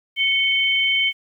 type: tone pair together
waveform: sine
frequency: 2217 / 3092 Hz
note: C#7 / G7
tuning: 0 / -24 cents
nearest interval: tritone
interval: 576 cents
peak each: -19 dBFS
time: 0.16-1.13 s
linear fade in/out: 50 ms
effects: 9-bit